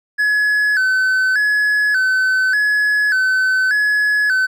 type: tone with vibrato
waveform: triangle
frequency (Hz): 1604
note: G6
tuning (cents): +39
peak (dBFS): -11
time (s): 0.18-4.47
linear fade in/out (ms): 20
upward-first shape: square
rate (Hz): 0.85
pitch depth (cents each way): 93
effects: none